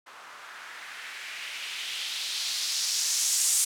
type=noise with low-pass filter sweep; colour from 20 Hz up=violet; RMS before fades=-31 dBFS; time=0.06-3.65 s; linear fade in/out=10 ms; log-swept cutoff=1100 to 8000 Hz; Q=1.9; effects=none